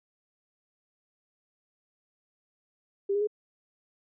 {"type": "tone with pitch steps", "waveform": "sine", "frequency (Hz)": [397.8, 409, 420.5], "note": ["G4", "G#4", "G#4"], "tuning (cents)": [25, -26, 22], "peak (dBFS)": -24, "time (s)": [3.09, 3.273], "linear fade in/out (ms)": 10, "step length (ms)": 61, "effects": []}